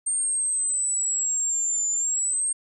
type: exponential two-way sweep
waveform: sine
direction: down then up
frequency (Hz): 8710 to 7080 to 8600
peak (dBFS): -22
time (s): 0.06-2.53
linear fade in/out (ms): 10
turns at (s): 1.9
effects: none